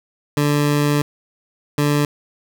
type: tone bursts at uneven times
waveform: 20% pulse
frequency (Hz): 146.3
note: D3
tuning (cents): -6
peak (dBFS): -10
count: 2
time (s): 0.37-1.02 / 1.78-2.05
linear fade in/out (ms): 2
effects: none